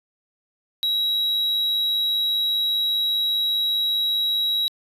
triangle tone, 3865 Hz, B7, 38 cents flat, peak -18 dBFS, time 0.83-4.68 s, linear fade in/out 0 ms, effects resampled to 32000 Hz

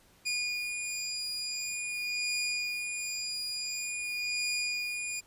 20% pulse beating tone pair, 2440 / 2440.47 Hz, D#7 / D#7, -34 / -34 cents, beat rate 0.47 Hz, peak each -32 / -29 dBFS, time 0.25-5.21 s, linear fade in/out 20 ms, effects pink hiss -62 dBFS RMS until 5.26 s + resampled to 32000 Hz

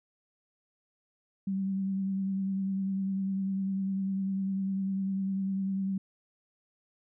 sine tone with vibrato, 193.2 Hz, G3, 25 cents flat, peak -28 dBFS, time 1.47-5.98 s, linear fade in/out 5 ms, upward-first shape triangle, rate 10 Hz, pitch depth 29 cents each way, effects none

